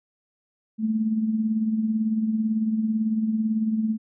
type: tone with tremolo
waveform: sine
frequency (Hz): 219.3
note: A3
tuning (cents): -6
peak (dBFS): -18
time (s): 0.78-3.98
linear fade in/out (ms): 50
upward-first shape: triangle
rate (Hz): 18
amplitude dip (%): 60
effects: none